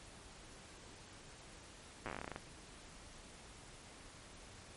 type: slowing click train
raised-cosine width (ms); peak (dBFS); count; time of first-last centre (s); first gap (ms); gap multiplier
0.5; -27; 15; 2.06-2.361; 8; 1.14
effects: pink hiss -56 dBFS RMS until 4.76 s + MP3 48 kbps